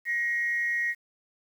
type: tone pair together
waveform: sine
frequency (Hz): 1889 / 2142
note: A#6 / C7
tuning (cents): +22 / +40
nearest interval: major second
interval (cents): 218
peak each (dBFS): -25 / -32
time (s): 0.05-0.95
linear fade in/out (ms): 50
effects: tanh soft clip ceiling -18 dBFS + 9-bit